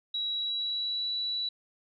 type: tone with pitch glide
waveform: sine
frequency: 3883 to 3937 Hz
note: B7 to B7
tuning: -30 to -6 cents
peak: -29 dBFS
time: 0.14-1.49 s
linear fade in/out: 5 ms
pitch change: +24 cents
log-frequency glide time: 0.3-1.07 s
effects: none